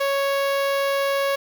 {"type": "tone with notch filter", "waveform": "sawtooth", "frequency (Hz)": 554.4, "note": "C#5", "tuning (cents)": 0, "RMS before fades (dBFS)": -22, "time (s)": [0, 1.36], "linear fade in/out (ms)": 10, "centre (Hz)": 8300, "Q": 0.8, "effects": ["7-bit"]}